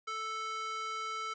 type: tone with high-pass filter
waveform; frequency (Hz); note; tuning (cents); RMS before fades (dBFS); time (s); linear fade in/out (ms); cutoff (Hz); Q
square; 440; A4; 0; -38; 0.07-1.34; 10; 1200; 2.1
effects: resampled to 16000 Hz